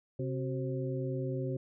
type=harmonic tone with a mistuned harmonic; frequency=132.6 Hz; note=C3; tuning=23 cents sharp; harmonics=1 / 2 / 3 / 4; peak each=-34 / -40 / -38 / -41 dBFS; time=0.19-1.57 s; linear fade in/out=5 ms; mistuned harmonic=3; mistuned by=-98 cents; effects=none